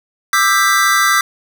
square chord, E minor seventh, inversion third, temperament just, 1186.7 / 1318.5 / 1582.2 / 1977.8 Hz, D6 / E6 / G6 / B6, +18 / 0 / +16 / +2 cents, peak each -17 dBFS, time 0.33-1.21 s, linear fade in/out 2 ms, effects none

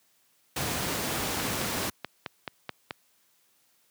pink noise, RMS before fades -30 dBFS, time 0.56-1.9 s, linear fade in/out 5 ms
click train, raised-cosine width 0.3 ms, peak -16 dBFS, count 8, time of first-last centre 1.4-2.909 s, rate 4.64 Hz
effects white hiss -67 dBFS RMS until 3.9 s + high-pass 100 Hz 12 dB/octave

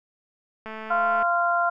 click train, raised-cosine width 0.5 ms, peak -22 dBFS, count 125, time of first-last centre 0.66-1.226 s, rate 219 Hz
harmonic tone, 346.1 Hz, F4, 16 cents flat, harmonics 2 / 3 / 4, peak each -23 / -27 / -23 dBFS, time 0.9-1.7 s, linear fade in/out 10 ms
effects none

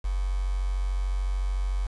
sine tone with quantisation, 46.83 Hz, F#1, 22 cents sharp, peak -24 dBFS, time 0.04-1.87 s, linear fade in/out 10 ms, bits 7, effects resampled to 22050 Hz

